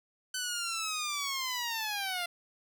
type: linear sweep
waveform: 10% pulse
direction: down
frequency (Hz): 1516 to 687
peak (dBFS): -24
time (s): 0.34-2.26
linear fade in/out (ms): 5
effects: none